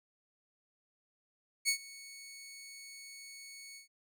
15% pulse tone with ADSR envelope, 2217 Hz, C#7, in tune, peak -20 dBFS, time 1.65-3.88 s, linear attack 36 ms, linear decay 88 ms, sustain -22 dB, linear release 120 ms, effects none

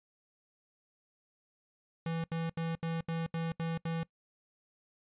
square tone bursts, 164.81 Hz, E3, in tune, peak -33 dBFS, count 8, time 2.06-4.032 s, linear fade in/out 2 ms, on 180 ms, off 76 ms, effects noise-tail reverb RT60 0.1 s tail -22 dB re dry + resampled to 8000 Hz

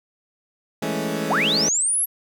20% pulse chord, A major seventh, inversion second, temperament equal, 164.81 / 207.7 / 220 / 277.2 Hz, E3 / G#3 / A3 / C#4, 0 / 0 / 0 / 0 cents, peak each -24 dBFS, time 0.82-1.69 s, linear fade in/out 5 ms
sine linear sweep, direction up, 410 to 11580 Hz, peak -18 dBFS, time 1.29-2.06 s, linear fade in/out 20 ms
effects none

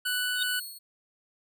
25% pulse tone, 1487 Hz, F#6, 8 cents sharp, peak -24 dBFS, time 0.05-0.6 s, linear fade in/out 10 ms
10% pulse tone with tremolo, 4343 Hz, C#8, 36 cents flat, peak -27 dBFS, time 0.05-0.79 s, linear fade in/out 20 ms, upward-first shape triangle, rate 2.5 Hz, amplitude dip 70%
triangle tone with exponential growth, 3717 Hz, A#7, 6 cents flat, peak -22 dBFS, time 0.35-0.43 s, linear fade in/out 5 ms, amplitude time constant 17 ms
effects none

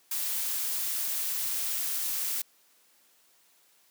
blue noise, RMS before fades -31 dBFS, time 0.11-2.42 s, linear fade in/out 5 ms, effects white hiss -64 dBFS RMS until 3.9 s + high-pass 200 Hz 12 dB/octave

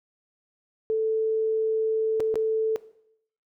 sine tone with dropouts, 440.7 Hz, A4, 3 cents sharp, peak -21 dBFS, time 0.9-2.76 s, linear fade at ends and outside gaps 0 ms, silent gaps 2.199-2.204 / 2.342-2.356 s, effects noise-tail reverb RT60 0.7 s tail -17 dB re dry

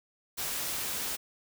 white noise, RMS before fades -34 dBFS, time 0.37-1.17 s, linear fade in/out 20 ms, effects none

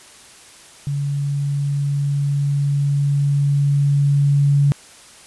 sine tone with level ramp, 142 Hz, C#3, 42 cents sharp, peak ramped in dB -19 to -11 dBFS, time 0.87-4.72 s, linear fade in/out 0 ms, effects white hiss -44 dBFS RMS until 5.26 s + resampled to 24000 Hz

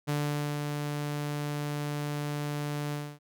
sawtooth tone with ADSR envelope, 146.83 Hz, D3, in tune, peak -23 dBFS, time 0.07-3.19 s, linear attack 23 ms, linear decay 480 ms, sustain -4 dB, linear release 260 ms, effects none

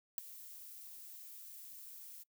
violet noise with ADSR envelope, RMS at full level -31 dBFS, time 0.18-2.24 s, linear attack 3 ms, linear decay 3 ms, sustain -21 dB, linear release 22 ms, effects noise-tail reverb RT60 0.1 s tail -23 dB re dry

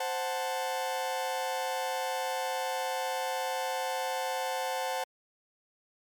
40% pulse chord, F# diminished, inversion second, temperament equal, 523.3 / 740 / 880 Hz, C5 / F#5 / A5, 0 / 0 / 0 cents, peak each -34 dBFS, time 0-5.04 s, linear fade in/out 5 ms, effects MP3 96 kbps

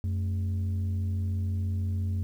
sine tone pair together, 91.36 / 220 Hz, F#2 / A3, -21 / 0 cents, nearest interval octave + minor third, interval 1521 cents, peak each -25 / -36 dBFS, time 0.04-2.23 s, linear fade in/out 0 ms, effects tanh soft clip ceiling -23 dBFS + 10-bit

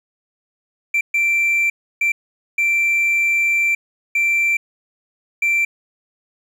triangle tone bursts at uneven times, 2349 Hz, D7, in tune, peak -12 dBFS, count 6, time 0.94-1.01 / 1.14-1.7 / 2.01-2.12 / 2.58-3.75 / 4.15-4.57 / 5.42-5.65 s, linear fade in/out 5 ms, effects tanh soft clip ceiling -8 dBFS + 9-bit

